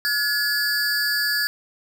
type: tone cluster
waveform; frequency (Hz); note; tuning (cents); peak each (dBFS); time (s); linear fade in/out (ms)
square; 1431 / 1696 / 4656; F6 / G#6 / D8; +42 / +36 / -16; -31 / -23 / -25; 0.05-1.47; 0
effects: none